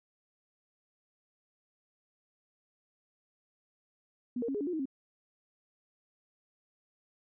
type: tone with pitch steps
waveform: sine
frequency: 245.8 / 465.9 / 272.6 / 414.5 / 284.9 / 357.7 / 315.8 / 268.4 Hz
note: B3 / A#4 / C#4 / G#4 / C#4 / F4 / D#4 / C4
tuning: -8 / -1 / -29 / -3 / +48 / +41 / +26 / +44 cents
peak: -31 dBFS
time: 4.36-4.856 s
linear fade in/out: 5 ms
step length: 62 ms
effects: none